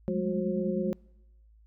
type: tone cluster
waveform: sine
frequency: 180.4 / 206.3 / 216.2 / 363.7 / 533 Hz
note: F#3 / G#3 / A3 / F#4 / C5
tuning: -44 / -11 / -30 / -30 / +32 cents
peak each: -33 / -31 / -38 / -32 / -34 dBFS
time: 0.08-0.93 s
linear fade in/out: 0 ms
effects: noise-tail reverb RT60 1.0 s tail -26 dB re dry + added 54 Hz sine -55 dBFS peak until 1.66 s